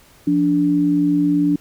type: tone pair together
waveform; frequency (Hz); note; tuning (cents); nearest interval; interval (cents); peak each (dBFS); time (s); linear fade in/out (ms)
sine; 173 / 291.3; F3 / D4; -16 / -14; major sixth; 902; -21 / -14; 0.27-1.56; 5
effects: pink hiss -50 dBFS RMS until 1.6 s